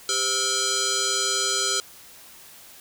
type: tone with frequency modulation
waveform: sine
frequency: 1427 Hz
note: F6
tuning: 37 cents sharp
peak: -20 dBFS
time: 0.09-1.8 s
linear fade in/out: 0 ms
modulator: 911 Hz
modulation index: 7.5
effects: tanh soft clip ceiling -17 dBFS + white hiss -47 dBFS RMS until 2.8 s